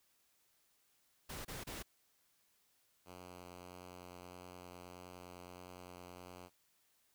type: noise bursts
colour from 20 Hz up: pink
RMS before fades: -46 dBFS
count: 3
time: 1.29-1.828 s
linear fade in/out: 10 ms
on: 160 ms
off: 29 ms
type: tone with vibrato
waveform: 5% pulse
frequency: 89.7 Hz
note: F2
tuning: 47 cents sharp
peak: -40 dBFS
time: 3.05-6.5 s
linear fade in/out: 50 ms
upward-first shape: sine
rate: 1.6 Hz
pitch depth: 10 cents each way
effects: white hiss -75 dBFS RMS until 7.14 s